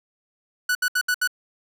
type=tone bursts; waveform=45% pulse; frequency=1480 Hz; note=F#6; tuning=in tune; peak=-19 dBFS; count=5; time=0.69-1.275 s; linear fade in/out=5 ms; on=61 ms; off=70 ms; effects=none